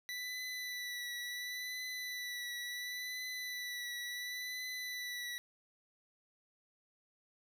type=tone with vibrato; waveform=25% pulse; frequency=1975 Hz; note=B6; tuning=in tune; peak=-36 dBFS; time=0.09-5.38 s; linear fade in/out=0 ms; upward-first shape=triangle; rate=0.71 Hz; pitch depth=31 cents each way; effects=none